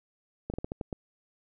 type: slowing click train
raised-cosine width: 2 ms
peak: -20 dBFS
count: 7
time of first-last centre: 0.5-0.928 s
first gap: 38 ms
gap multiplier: 1.25
effects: none